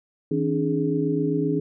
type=tone cluster; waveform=sine; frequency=159.2 / 271.7 / 299.4 / 417.7 Hz; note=D#3 / C#4 / D4 / G#4; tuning=+40 / -35 / +33 / +10 cents; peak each=-26 dBFS; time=0.31-1.6 s; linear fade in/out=5 ms; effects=none